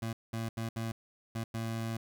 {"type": "tone bursts at uneven times", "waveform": "25% pulse", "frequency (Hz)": 113.4, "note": "A#2", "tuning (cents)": -47, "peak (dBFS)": -30, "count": 6, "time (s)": [[0.02, 0.13], [0.33, 0.49], [0.57, 0.69], [0.76, 0.92], [1.35, 1.44], [1.54, 1.97]], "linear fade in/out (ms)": 5, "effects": []}